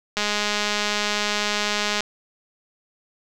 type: click train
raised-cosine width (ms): 0.2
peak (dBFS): -6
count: 383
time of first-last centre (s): 0.17-2.007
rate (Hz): 208
effects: none